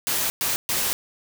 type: noise bursts at uneven times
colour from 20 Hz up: white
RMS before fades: -24 dBFS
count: 3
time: 0.07-0.3 / 0.41-0.56 / 0.69-0.93 s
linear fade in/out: 0 ms
effects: none